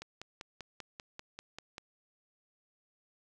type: click train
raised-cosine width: 0.2 ms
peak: -26 dBFS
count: 10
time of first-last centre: 0.02-1.781 s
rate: 5.11 Hz
effects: none